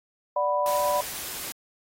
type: chord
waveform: sine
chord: B minor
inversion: first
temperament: equal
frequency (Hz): 587.3 / 740 / 987.8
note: D5 / F#5 / B5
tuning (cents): 0 / 0 / 0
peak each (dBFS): -25 / -31 / -25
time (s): 0.36-1.01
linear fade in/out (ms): 5
type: noise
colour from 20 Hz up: white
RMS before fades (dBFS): -35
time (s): 0.66-1.52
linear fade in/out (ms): 0
effects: AAC 48 kbps